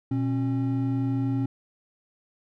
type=tone pair together; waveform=triangle; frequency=120.8 / 271.2 Hz; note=B2 / C#4; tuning=-38 / -38 cents; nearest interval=octave + major second; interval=1400 cents; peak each=-24 dBFS; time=0.11-1.46 s; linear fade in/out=5 ms; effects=none